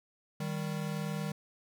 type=tone pair together; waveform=square; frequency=155.57 / 196 Hz; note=D#3 / G3; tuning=0 / 0 cents; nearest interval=major third; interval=400 cents; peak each=-36 / -38 dBFS; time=0.4-1.32 s; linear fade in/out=5 ms; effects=none